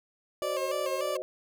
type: chord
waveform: sine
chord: C diminished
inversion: second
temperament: equal with one note detuned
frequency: 372.4 / 523.3 / 622.3 Hz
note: Gb4 / C5 / Eb5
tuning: +11 / 0 / 0 cents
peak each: -37 / -36 / -36 dBFS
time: 0.42-1.22 s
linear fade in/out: 0 ms
type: tone with vibrato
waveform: 30% pulse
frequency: 560 Hz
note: C#5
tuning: 18 cents sharp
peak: -28 dBFS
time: 0.42-1.17 s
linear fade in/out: 5 ms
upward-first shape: square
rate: 3.4 Hz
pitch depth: 73 cents each way
effects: none